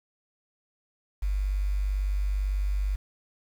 sine tone with quantisation, 48.99 Hz, G1, in tune, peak -24 dBFS, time 1.22-2.96 s, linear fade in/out 10 ms, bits 8, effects none

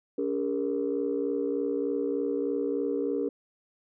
sine tone cluster, 284 / 405.3 / 468.6 Hz, C#4 / G#4 / A#4, +42 / -42 / +9 cents, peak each -30 dBFS, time 0.18-3.29 s, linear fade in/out 5 ms, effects tanh soft clip ceiling -18 dBFS

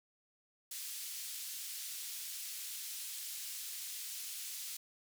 white band-pass noise, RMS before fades -44 dBFS, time 0.71-4.77 s, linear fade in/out 5 ms, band 3000 to 15000 Hz, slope 12 dB/octave, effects none

